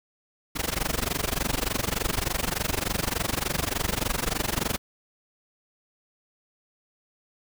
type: noise with amplitude modulation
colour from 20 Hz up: pink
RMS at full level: -24 dBFS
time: 0.55-4.78 s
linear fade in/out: 20 ms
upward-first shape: sine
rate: 23.4 Hz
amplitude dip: 95%
effects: none